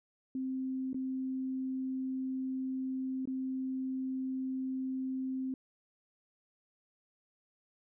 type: tone with dropouts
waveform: sine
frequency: 261.6 Hz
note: C4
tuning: in tune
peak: -33 dBFS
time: 0.35-5.54 s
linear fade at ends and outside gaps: 2 ms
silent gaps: 0.931-0.944 / 3.255-3.274 s
effects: none